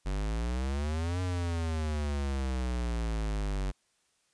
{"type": "exponential two-way sweep", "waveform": "square", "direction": "up then down", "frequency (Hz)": [46.25, 92, 47.01], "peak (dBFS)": -30, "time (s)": [0.05, 3.72], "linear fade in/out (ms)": 20, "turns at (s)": 1.21, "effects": ["white hiss -72 dBFS RMS until 4.33 s", "resampled to 22050 Hz"]}